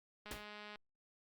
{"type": "click train", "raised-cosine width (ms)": 0.3, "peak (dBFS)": -35, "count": 105, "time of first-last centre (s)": [0.26, 0.758], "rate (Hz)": 209}
{"type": "noise with exponential decay", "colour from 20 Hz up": "pink", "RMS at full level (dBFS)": -41, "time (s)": [0.31, 0.47], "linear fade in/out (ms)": 1, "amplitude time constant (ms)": 34}
{"effects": ["Opus 48 kbps"]}